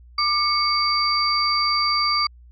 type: tone cluster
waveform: sine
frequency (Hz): 1189 / 2207 / 4676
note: D6 / C#7 / D8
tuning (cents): +21 / -8 / -8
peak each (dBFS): -21 / -27 / -21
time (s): 0.18-2.27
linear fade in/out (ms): 5
effects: added 60 Hz sine -44 dBFS peak until 2.51 s